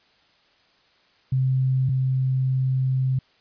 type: tone pair in turn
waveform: sine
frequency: 130.8 / 130.8 Hz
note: C3 / C3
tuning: 0 / 0 cents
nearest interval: unison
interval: 0 cents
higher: neither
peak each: -18 / -19 dBFS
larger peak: first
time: 1.32-1.89 / 1.89-3.19 s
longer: second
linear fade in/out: 5 ms
effects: white hiss -60 dBFS RMS until 3.4 s + resampled to 11025 Hz